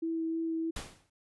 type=tone with vibrato; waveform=sine; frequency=326.6 Hz; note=E4; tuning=16 cents flat; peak=-30 dBFS; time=0.02-0.71 s; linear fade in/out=10 ms; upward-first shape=sine; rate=3.2 Hz; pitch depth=10 cents each way
type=noise with exponential decay; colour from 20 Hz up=pink; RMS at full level=-36 dBFS; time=0.76-1.1 s; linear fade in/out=5 ms; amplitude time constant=73 ms
effects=resampled to 24000 Hz